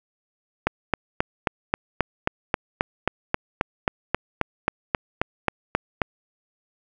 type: click train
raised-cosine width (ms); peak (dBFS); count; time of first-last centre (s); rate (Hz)
0.5; -4; 21; 0.67-6.018; 3.74
effects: none